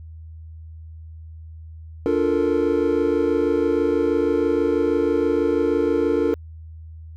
triangle chord, Bb major seventh, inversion first, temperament equal with one note detuned, 291.8 / 349.2 / 440 / 466.2 Hz, D4 / F4 / A4 / Bb4, -11 / 0 / 0 / 0 cents, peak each -21 dBFS, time 2.06-6.34 s, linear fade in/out 0 ms, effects added 80 Hz sine -36 dBFS peak until 7.16 s

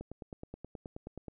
click train, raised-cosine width 2 ms, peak -29 dBFS, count 13, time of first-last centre 0.01-1.283 s, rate 9.43 Hz, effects none

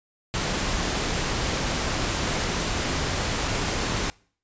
pink noise, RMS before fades -26 dBFS, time 0.34-4.1 s, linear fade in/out 0 ms, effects noise-tail reverb RT60 0.5 s tail -25 dB re dry + resampled to 16000 Hz

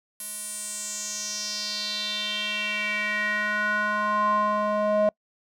square tone with band-pass filter sweep, 210 Hz, G#3, 19 cents sharp, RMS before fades -27 dBFS, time 0.2-5.09 s, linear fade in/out 2 ms, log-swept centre 11000 to 670 Hz, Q 4.5, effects noise-tail reverb RT60 0.1 s tail -26 dB re dry

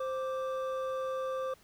triangle tone pair together, 523 / 1174.1 Hz, C5 / D6, -1 / -1 cents, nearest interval octave + major second, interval 1400 cents, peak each -31 / -37 dBFS, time 0-1.54 s, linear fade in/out 5 ms, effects pink hiss -62 dBFS RMS until 1.63 s

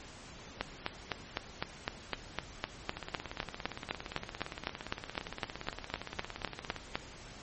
two click trains, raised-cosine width 0.3 ms, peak -15 / -23 dBFS, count 26 / 67, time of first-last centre 0.61-6.955 / 2.97-6.763 s, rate 3.94 / 17.4 Hz, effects pink hiss -50 dBFS RMS until 7.42 s + MP3 32 kbps

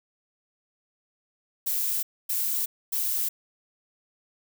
violet noise bursts, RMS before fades -27 dBFS, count 3, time 1.66-3.29 s, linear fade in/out 10 ms, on 370 ms, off 260 ms, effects none

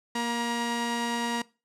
sawtooth tone pair together, 235.1 / 950 Hz, A#3 / A#5, +15 / +33 cents, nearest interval 2 octaves, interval 2418 cents, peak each -26 dBFS, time 0.15-1.42 s, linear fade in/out 5 ms, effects noise-tail reverb RT60 0.3 s tail -21 dB re dry + low-pass 9000 Hz 12 dB/octave

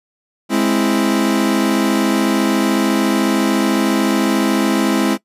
40% pulse chord, Ab augmented, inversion none, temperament equal, 207.7 / 261.6 / 329.6 Hz, Ab3 / C4 / E4, 0 / 0 / 0 cents, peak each -17 dBFS, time 0.49-5.18 s, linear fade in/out 50 ms, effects noise-tail reverb RT60 0.1 s tail -20 dB re dry + resampled to 32000 Hz

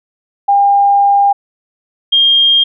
sine tone pair in turn, 803 / 3218 Hz, G5 / G7, +41 / +45 cents, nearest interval 2 octaves, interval 2404 cents, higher second, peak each -6 dBFS, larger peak neither, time 0.48-1.33 / 2.12-2.64 s, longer first, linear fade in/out 10 ms, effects none

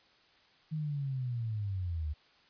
sine linear sweep, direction down, 158.5 to 72 Hz, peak -32 dBFS, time 0.71-2.14 s, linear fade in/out 20 ms, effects white hiss -64 dBFS RMS until 2.49 s + resampled to 11025 Hz

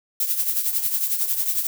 violet noise with tremolo, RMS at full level -20 dBFS, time 0.2-1.67 s, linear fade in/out 2 ms, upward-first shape triangle, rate 11 Hz, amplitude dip 70%, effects none

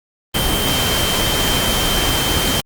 sine tone in noise, 3130 Hz, G7, 3 cents flat, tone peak -21 dBFS, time 0.34-2.61 s, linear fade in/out 10 ms, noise pink, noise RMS -18 dBFS, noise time 0.34-2.61 s, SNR -6 dB, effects Opus 32 kbps

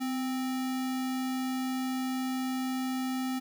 sine tone with sample-and-hold, 257 Hz, C4, 31 cents flat, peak -29 dBFS, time 0-3.4 s, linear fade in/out 20 ms, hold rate 1050 Hz, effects none

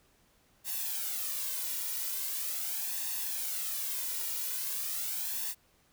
blue noise with flanger, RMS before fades -35 dBFS, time 0.64-5.55 s, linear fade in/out 50 ms, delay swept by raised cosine 1.1 to 2.1 ms, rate 0.41 Hz, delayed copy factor +0.65, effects pink hiss -67 dBFS RMS until 5.92 s

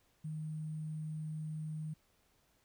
sine tone with sample-and-hold, 155.56 Hz, D#3, in tune, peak -38 dBFS, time 0.24-1.94 s, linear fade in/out 10 ms, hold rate 8820 Hz, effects pink hiss -73 dBFS RMS until 2.64 s

